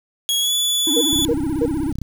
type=tone with pitch glide; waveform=sawtooth; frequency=3322 to 3445 Hz; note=G#7 to A7; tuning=0 to -37 cents; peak=-14 dBFS; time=0.29-1.25 s; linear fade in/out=0 ms; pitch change=+63 cents; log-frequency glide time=0.4-0.54 s
type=tone with vibrato; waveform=triangle; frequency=298.5 Hz; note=D4; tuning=28 cents sharp; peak=-18 dBFS; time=0.87-1.92 s; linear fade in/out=2 ms; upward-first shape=triangle; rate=16 Hz; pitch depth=220 cents each way
type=tone bursts; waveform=sine; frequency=470.4 Hz; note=A#4; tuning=16 cents sharp; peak=-15 dBFS; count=3; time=0.96-1.662 s; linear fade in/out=10 ms; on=54 ms; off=270 ms
type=click train; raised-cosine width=5 ms; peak=-16 dBFS; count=30; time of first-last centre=1.13-2.017 s; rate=32.7 Hz
effects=7-bit